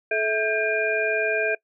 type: tone cluster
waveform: sine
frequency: 433 / 653 / 1592 / 2415 Hz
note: A4 / E5 / G6 / D7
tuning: -28 / -17 / +26 / +48 cents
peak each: -26 dBFS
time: 0.11-1.55 s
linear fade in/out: 5 ms
effects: noise-tail reverb RT60 0.1 s tail -22 dB re dry